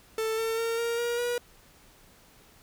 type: tone with pitch steps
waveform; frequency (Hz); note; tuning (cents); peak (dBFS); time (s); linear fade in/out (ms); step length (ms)
45% pulse; 442.9 / 450.6 / 458.5 / 466.5 / 474.7 / 483; A4 / A4 / A#4 / A#4 / A#4 / B4; +11 / +41 / -29 / +1 / +31 / -39; -27; 0.18-1.38; 2; 200
effects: pink hiss -57 dBFS RMS until 2.62 s